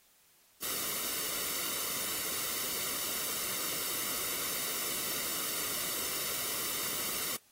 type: noise with comb filter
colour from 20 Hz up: white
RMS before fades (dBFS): -35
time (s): 0.62-7.37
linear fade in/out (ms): 10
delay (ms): 1.2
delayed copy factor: -0.6
effects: white hiss -65 dBFS RMS until 7.51 s + AAC 48 kbps